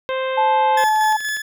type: harmonic tone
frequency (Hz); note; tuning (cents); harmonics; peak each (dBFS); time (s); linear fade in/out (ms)
523.3; C5; 0; 1 / 2 / 3 / 4 / 5 / 6 / 7; -21 / -27 / -31 / -33 / -35 / -37 / -38; 0.09-0.84; 0
type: tone with pitch glide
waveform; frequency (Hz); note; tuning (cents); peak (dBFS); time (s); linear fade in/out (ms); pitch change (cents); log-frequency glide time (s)
sine; 869 to 864; A5 to A5; -22 to -32; -14; 0.37-1.17; 10; -10; 0.5-0.68
type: tone with tremolo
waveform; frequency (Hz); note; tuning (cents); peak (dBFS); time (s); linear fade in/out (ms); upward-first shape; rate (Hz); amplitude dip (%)
40% pulse; 1718; A6; -42; -20; 0.77-1.42; 5; square; 4.2; 40
type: click train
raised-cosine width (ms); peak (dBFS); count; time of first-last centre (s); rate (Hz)
0.2; -22; 6; 0.96-1.37; 12.2
effects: none